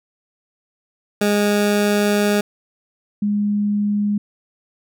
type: tone pair in turn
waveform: 20% pulse / sine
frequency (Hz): 206.2 / 206.2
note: G#3 / G#3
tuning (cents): -12 / -12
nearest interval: unison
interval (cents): 0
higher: neither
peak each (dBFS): -10 / -16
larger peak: first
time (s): 1.21-2.41 / 3.22-4.18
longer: first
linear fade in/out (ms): 5
effects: none